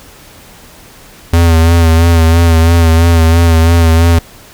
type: tone with vibrato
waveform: square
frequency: 83 Hz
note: E2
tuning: 12 cents sharp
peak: -5 dBFS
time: 1.33-4.19 s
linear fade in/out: 5 ms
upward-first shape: sine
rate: 3 Hz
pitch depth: 41 cents each way
effects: pink hiss -37 dBFS RMS until 4.53 s